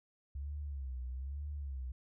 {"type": "tone with vibrato", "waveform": "sine", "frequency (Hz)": 67.7, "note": "C#2", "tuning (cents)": -40, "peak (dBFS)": -38, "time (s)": [0.35, 1.92], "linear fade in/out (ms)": 5, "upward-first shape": "sine", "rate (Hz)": 1.1, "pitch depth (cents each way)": 140, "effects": []}